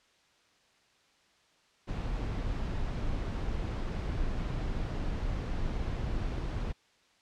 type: noise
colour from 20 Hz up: brown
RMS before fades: -33 dBFS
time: 1.87-6.73 s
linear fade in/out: 20 ms
effects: white hiss -66 dBFS RMS until 7.21 s + low-pass 5000 Hz 12 dB/octave